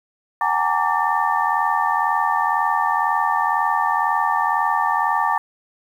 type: tone cluster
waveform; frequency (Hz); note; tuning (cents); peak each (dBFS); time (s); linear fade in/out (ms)
sine; 753 / 835 / 917 / 1161 / 1793; F#5 / G#5 / A#5 / D6 / A6; +30 / +9 / -29 / -20 / +32; -26 / -23 / -21 / -22 / -26; 0.41-5.38; 2
effects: 8-bit